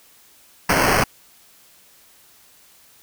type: noise with sample-and-hold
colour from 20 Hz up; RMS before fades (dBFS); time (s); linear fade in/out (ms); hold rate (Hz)
blue; -17; 0.69-1.04; 5; 3675
effects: white hiss -52 dBFS RMS until 3.02 s